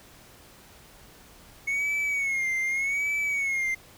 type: tone with vibrato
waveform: triangle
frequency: 2196 Hz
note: C#7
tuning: 17 cents flat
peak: -23 dBFS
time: 1.67-3.75 s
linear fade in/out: 10 ms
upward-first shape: sine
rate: 0.84 Hz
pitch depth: 86 cents each way
effects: pink hiss -52 dBFS RMS until 3.97 s